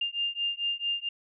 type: beating tone pair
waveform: sine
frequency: 2802 / 2806.5 Hz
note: F7 / F7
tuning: +5 / +8 cents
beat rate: 4.5 Hz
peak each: -31 dBFS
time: 0.01-1.09 s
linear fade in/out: 5 ms
effects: none